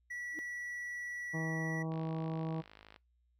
triangle tone, 1946 Hz, B6, 26 cents flat, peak -38 dBFS, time 0.1-1.83 s, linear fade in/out 10 ms
sine tone with exponential growth, 311.1 Hz, D#4, in tune, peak -38 dBFS, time 0.32-0.39 s, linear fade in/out 0 ms, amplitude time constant 15 ms
harmonic tone, 160.8 Hz, E3, 43 cents flat, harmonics 1 / 2 / 3 / 4 / 5 / 6 / 7, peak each -36 / -42 / -46 / -48 / -50 / -52 / -53 dBFS, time 1.33-2.62 s, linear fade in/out 20 ms
click train, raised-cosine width 0.3 ms, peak -37 dBFS, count 56, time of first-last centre 1.92-2.962 s, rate 52.8 Hz
effects noise-tail reverb RT60 0.2 s tail -23 dB re dry + added 60 Hz sine -70 dBFS peak until 3.39 s

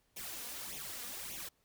white noise with flanger, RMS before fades -44 dBFS, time 0.16-1.49 s, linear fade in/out 10 ms, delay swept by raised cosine 0.31 to 4.21 ms, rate 1.7 Hz, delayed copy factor +0.8, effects pink hiss -75 dBFS RMS until 1.64 s

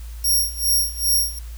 5% pulse tone with tremolo, 5588 Hz, F8, in tune, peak -9 dBFS, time 0.24-1.39 s, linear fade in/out 5 ms, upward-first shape sine, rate 2.5 Hz, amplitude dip 90%, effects added 57 Hz sine -31 dBFS peak until 1.57 s + white hiss -48 dBFS RMS until 1.57 s

